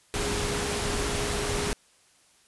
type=tone in noise; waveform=sine; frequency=411.5 Hz; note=G#4; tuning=16 cents flat; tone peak=-33 dBFS; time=0.14-1.73 s; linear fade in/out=0 ms; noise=pink; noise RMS=-29 dBFS; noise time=0.14-1.73 s; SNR=-7 dB; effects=white hiss -61 dBFS RMS until 2.47 s + resampled to 24000 Hz